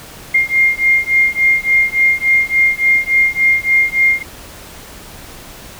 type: beating tone pair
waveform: sine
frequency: 2118 / 2121.5 Hz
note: C7 / C7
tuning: +21 / +23 cents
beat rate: 3.5 Hz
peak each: -13 dBFS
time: 0.34-4.23 s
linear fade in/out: 10 ms
effects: pink hiss -35 dBFS RMS until 5.79 s